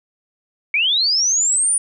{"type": "linear sweep", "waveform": "sine", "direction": "up", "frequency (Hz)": [2217, 9590], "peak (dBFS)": -14, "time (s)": [0.74, 1.78], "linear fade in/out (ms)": 2, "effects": []}